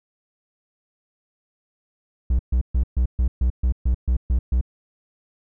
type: tone bursts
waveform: triangle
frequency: 61.74 Hz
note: B1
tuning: in tune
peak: -14 dBFS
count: 11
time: 2.3-4.612 s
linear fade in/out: 5 ms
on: 92 ms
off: 130 ms
effects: none